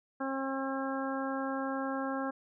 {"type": "harmonic tone", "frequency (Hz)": 268.9, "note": "C4", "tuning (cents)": 47, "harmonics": [1, 2, 3, 4, 5, 6], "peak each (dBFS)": [-35, -38, -40, -41, -42, -43], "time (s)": [0.2, 2.31], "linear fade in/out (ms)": 10, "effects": []}